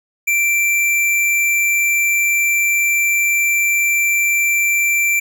square tone, 2349 Hz, D7, in tune, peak -14 dBFS, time 0.27-5.2 s, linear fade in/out 10 ms, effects none

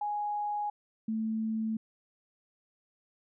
sine tone pair in turn, 830.6 / 220.8 Hz, G#5 / A3, 0 / +6 cents, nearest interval octave + major seventh, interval 2294 cents, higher first, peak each -30 / -29 dBFS, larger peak second, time 0.01-0.7 / 1.08-1.77 s, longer neither, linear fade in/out 5 ms, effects none

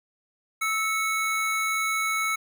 square tone pair together, 1307.2 / 2206 Hz, E6 / C#7, -15 / -9 cents, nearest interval major sixth, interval 906 cents, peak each -28 / -27 dBFS, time 0.61-2.36 s, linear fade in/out 10 ms, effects none

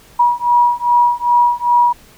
sine beating tone pair, 962 / 964.5 Hz, B5 / B5, -46 / -41 cents, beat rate 2.5 Hz, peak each -13 dBFS, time 0.19-1.93 s, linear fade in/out 10 ms, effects pink hiss -45 dBFS RMS until 2.17 s

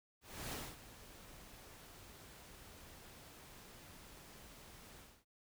pink noise with ADSR envelope, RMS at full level -43 dBFS, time 0.21-5.25 s, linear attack 310 ms, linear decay 240 ms, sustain -14 dB, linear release 260 ms, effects none

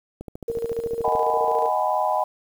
click train, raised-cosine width 2 ms, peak -21 dBFS, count 14, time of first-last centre 0.21-1.152 s, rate 13.8 Hz
sine tone with tremolo, 463.1 Hz, A#4, 11 cents flat, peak -22 dBFS, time 0.48-1.69 s, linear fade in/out 5 ms, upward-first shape square, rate 14 Hz, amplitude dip 60%
sine chord, G# minor seventh, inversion second, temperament just, 623 / 747.5 / 830.6 / 996.7 Hz, D#5 / F#5 / G#5 / B5, +2 / +17 / 0 / +16 cents, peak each -25 dBFS, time 1.04-2.24 s, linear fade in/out 5 ms
effects 8-bit

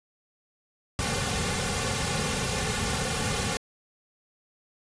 pink noise with comb filter, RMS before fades -28 dBFS, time 0.99-3.57 s, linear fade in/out 0 ms, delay 3.1 ms, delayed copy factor -1, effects resampled to 22050 Hz

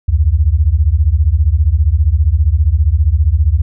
sine beating tone pair, 69 / 84 Hz, C#2 / E2, -7 / +33 cents, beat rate 15 Hz, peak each -11 dBFS, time 0.08-3.62 s, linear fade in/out 10 ms, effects none

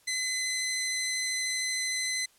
15% pulse tone with vibrato, 2032 Hz, B6, 49 cents sharp, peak -22 dBFS, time 0.07-2.26 s, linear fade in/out 10 ms, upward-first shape triangle, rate 13 Hz, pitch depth 10 cents each way, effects white hiss -63 dBFS RMS until 2.38 s + low-pass 12000 Hz 12 dB/octave

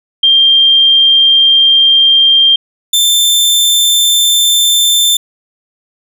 sine / sawtooth tone pair in turn, 3185 / 3555 Hz, G7 / A7, +27 / +17 cents, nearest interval major second, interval 190 cents, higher second, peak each -4 dBFS, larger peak neither, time 0.23-2.56 / 2.93-5.17 s, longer first, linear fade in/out 5 ms, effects none

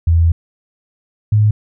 sine tone pair in turn, 83.2 / 106.25 Hz, E2 / G#2, +17 / +40 cents, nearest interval major third, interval 423 cents, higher second, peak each -8 dBFS, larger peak neither, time 0.07-0.32 / 1.32-1.51 s, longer first, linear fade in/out 5 ms, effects none

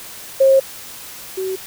sine tone pair in turn, 537 / 378.2 Hz, C5 / F#4, +45 / +38 cents, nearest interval tritone, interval 607 cents, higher first, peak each -8 / -20 dBFS, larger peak first, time 0.4-0.6 / 1.37-1.56 s, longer first, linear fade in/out 10 ms, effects white hiss -35 dBFS RMS until 1.66 s

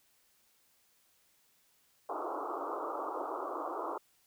white band-pass noise, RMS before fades -38 dBFS, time 2.09-3.98 s, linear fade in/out 5 ms, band 290 to 1300 Hz, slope 96 dB/octave, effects white hiss -70 dBFS RMS until 4.26 s

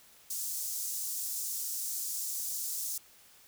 pink high-pass noise, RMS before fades -36 dBFS, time 0.3-2.98 s, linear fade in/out 5 ms, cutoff 6100 Hz, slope 24 dB/octave, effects white hiss -59 dBFS RMS until 3.47 s

